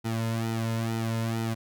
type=tone with flanger; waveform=sawtooth; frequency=113.6 Hz; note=A#2; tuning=44 cents flat; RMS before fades=-29 dBFS; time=0.04-1.55 s; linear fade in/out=20 ms; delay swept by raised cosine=1.8 to 2.61 ms; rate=2.2 Hz; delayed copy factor=-0.95; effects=none